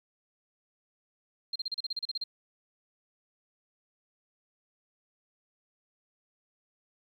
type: tone bursts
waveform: sine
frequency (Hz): 4186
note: C8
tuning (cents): 0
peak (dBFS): -30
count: 12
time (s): 1.53-2.239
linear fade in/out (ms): 5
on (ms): 27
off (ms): 35
effects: 11-bit